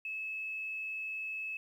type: tone with quantisation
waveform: sine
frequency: 2596 Hz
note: E7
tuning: 27 cents flat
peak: -36 dBFS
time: 0.05-1.57 s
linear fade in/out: 2 ms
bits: 11
effects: none